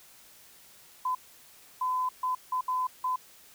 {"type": "tone bursts at uneven times", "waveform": "sine", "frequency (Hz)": 1014, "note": "B5", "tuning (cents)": 45, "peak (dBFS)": -26, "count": 6, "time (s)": [[1.05, 1.15], [1.81, 2.09], [2.23, 2.35], [2.52, 2.61], [2.68, 2.87], [3.04, 3.16]], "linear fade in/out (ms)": 5, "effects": ["white hiss -55 dBFS RMS until 3.54 s"]}